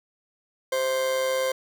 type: tone with amplitude modulation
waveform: 40% pulse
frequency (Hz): 523.3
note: C5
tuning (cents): 0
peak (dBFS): -20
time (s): 0.72-1.52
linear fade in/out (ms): 5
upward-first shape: sine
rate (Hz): 136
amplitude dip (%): 45
effects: none